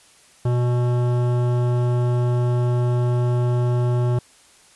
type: tone with hard clipping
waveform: sine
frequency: 122.3 Hz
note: B2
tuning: 16 cents flat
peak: -19 dBFS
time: 0.45-4.19 s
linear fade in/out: 5 ms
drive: 15 dB
effects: white hiss -52 dBFS RMS until 4.75 s + resampled to 24000 Hz